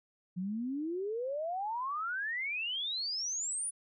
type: exponential sweep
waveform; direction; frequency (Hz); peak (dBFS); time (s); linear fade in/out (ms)
sine; up; 174.61 to 9956; -33; 0.36-3.71; 20
effects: none